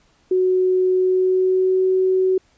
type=tone with pitch glide; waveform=sine; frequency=370 to 374.7 Hz; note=F#4 to F#4; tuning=0 to +22 cents; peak=-14 dBFS; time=0.31-2.38 s; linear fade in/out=5 ms; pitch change=+22 cents; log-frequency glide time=0.93-1.83 s; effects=pink hiss -59 dBFS RMS until 2.57 s + resampled to 16000 Hz